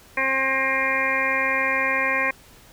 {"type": "harmonic tone with a mistuned harmonic", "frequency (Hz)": 267, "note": "C4", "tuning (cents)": 35, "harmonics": [1, 2, 3, 4, 6, 7, 8, 9], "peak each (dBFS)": [-35, -29, -35, -27, -29, -26, -26, -26], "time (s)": [0.17, 2.31], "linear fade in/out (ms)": 5, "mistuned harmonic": 8, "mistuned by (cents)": -19, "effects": ["pink hiss -50 dBFS RMS until 2.72 s"]}